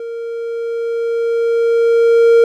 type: tone with level ramp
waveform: triangle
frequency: 463.5 Hz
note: A#4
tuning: 10 cents flat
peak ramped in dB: -21 to -3 dBFS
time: 0-2.44 s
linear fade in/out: 2 ms
effects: none